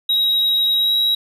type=tone with pitch glide; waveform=triangle; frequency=3822 to 3855 Hz; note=A#7 to B7; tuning=+43 to -43 cents; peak=-13 dBFS; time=0.09-1.15 s; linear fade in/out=5 ms; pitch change=+14 cents; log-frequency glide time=0.78-0.92 s; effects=none